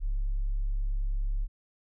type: tone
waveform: sine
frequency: 34.65 Hz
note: C#1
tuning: in tune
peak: -24 dBFS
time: 0-1.48 s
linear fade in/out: 50 ms
effects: tanh soft clip ceiling -24 dBFS